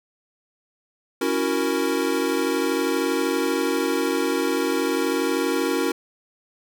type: chord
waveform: square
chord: F# dominant seventh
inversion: second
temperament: equal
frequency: 277.2 / 329.6 / 370 / 466.2 Hz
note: C#4 / E4 / F#4 / A#4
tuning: 0 / 0 / 0 / 0 cents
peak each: -27 dBFS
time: 1.21-5.92 s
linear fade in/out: 5 ms
effects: none